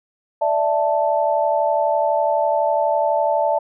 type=chord; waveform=sine; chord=D suspended second; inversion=none; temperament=equal; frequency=587.3 / 659.3 / 880 Hz; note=D5 / E5 / A5; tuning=0 / 0 / 0 cents; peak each=-20 dBFS; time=0.41-3.59 s; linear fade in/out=10 ms; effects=none